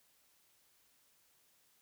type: silence
effects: white hiss -71 dBFS RMS until 1.81 s